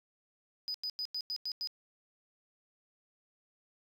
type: tone bursts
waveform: sine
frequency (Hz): 4978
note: D#8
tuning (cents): 0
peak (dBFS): -32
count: 7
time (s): 0.68-1.673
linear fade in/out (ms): 0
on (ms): 63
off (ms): 92
effects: tanh soft clip ceiling -32 dBFS